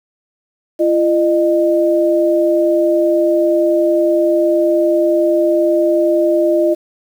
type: tone pair together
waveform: sine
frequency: 341 / 610.4 Hz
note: F4 / D#5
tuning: -41 / -33 cents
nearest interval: minor seventh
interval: 1008 cents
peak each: -13 dBFS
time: 0.79-6.75 s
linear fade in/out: 20 ms
effects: 7-bit